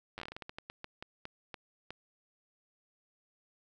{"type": "slowing click train", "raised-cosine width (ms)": 0.3, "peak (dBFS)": -26, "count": 18, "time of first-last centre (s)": [0.18, 1.906], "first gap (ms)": 9, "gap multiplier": 1.26, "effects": []}